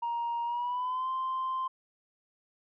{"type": "tone with pitch glide", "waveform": "sine", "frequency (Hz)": [940, 1043], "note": ["A#5", "C6"], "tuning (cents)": [14, -6], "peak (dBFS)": -28, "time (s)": [0.02, 1.68], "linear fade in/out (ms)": 10, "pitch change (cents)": 180, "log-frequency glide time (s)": [0.44, 1.09], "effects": ["tanh soft clip ceiling -27 dBFS"]}